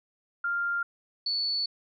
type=tone pair in turn; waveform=sine; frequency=1396.9 / 4449 Hz; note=F6 / C#8; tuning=0 / +5 cents; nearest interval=octave + minor sixth; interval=2005 cents; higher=second; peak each=-26 dBFS; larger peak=neither; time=0.44-0.83 / 1.26-1.66 s; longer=second; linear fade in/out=5 ms; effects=none